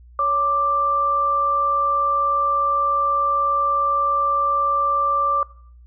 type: tone pair together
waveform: sine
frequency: 559 / 1178.3 Hz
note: C#5 / D6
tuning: +14 / +5 cents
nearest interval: octave + minor second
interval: 1291 cents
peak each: -28 / -17 dBFS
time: 0.19-5.43 s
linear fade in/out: 2 ms
effects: noise-tail reverb RT60 0.6 s tail -21 dB re dry + added 60 Hz sine -43 dBFS peak until 5.86 s